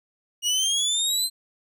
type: exponential sweep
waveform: 25% pulse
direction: up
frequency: 2863 to 4140 Hz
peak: -17 dBFS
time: 0.42-1.3 s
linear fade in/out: 50 ms
effects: none